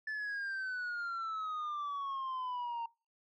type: exponential sweep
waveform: sine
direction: down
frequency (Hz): 1750 to 920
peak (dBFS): -33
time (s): 0.07-2.86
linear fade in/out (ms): 5
effects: noise-tail reverb RT60 0.3 s tail -25 dB re dry + tanh soft clip ceiling -35 dBFS